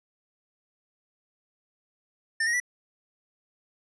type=tone with pitch steps; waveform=square; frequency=1797 / 1876.6 / 1959.6 Hz; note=A6 / A#6 / B6; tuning=+36 / +11 / -14 cents; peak=-24 dBFS; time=2.4-2.601 s; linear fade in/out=5 ms; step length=67 ms; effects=resampled to 22050 Hz